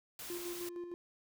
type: noise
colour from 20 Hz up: white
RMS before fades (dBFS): -46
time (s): 0.19-0.69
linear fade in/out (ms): 2
type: tone with tremolo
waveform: triangle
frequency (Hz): 349.2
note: F4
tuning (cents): 0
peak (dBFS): -37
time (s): 0.3-0.94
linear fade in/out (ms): 0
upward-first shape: square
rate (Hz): 6.5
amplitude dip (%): 45
effects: none